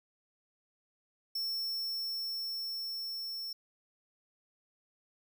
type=tone with level ramp; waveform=square; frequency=5400 Hz; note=E8; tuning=41 cents sharp; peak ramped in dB=-33 to -38 dBFS; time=1.35-3.53 s; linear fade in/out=5 ms; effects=none